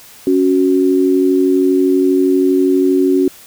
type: tone pair together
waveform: sine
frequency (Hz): 277.5 / 370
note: C#4 / F#4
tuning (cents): +2 / 0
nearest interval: perfect fourth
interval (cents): 498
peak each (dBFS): -12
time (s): 0.27-3.28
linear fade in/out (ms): 2
effects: white hiss -40 dBFS RMS until 3.46 s